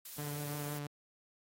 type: noise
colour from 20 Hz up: blue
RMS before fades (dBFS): -46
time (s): 0.05-0.79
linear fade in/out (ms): 5
type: tone with vibrato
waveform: sawtooth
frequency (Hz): 146.5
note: D3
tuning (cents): -4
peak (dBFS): -35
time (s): 0.18-0.87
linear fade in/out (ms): 5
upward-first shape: sine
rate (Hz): 5.9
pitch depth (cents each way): 17
effects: AAC 48 kbps